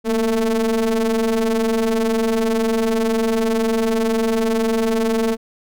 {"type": "ring-modulated tone", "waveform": "square", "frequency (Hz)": 110, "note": "A2", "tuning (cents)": 0, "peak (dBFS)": -14, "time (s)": [0.04, 5.37], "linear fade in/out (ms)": 50, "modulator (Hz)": 341, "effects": []}